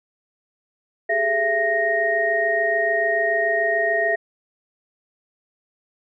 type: tone cluster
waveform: sine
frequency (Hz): 397.7 / 424.6 / 670 / 1863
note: G4 / G#4 / E5 / A#6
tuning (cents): +25 / +38 / +28 / -2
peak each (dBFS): -30 / -27 / -21 / -21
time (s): 1.09-4.16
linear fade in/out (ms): 10
effects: none